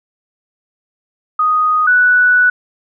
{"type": "tone pair in turn", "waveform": "sine", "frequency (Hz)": [1244.5, 1480], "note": ["D#6", "F#6"], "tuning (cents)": [0, 0], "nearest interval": "minor third", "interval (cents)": 300, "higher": "second", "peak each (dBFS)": [-10, -7], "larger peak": "second", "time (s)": [[1.39, 1.87], [1.87, 2.5]], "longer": "second", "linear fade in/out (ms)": 5, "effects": []}